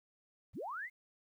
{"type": "linear sweep", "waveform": "sine", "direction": "up", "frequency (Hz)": [30.95, 2163], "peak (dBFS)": -39, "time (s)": [0.53, 0.9], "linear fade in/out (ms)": 50, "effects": ["12-bit"]}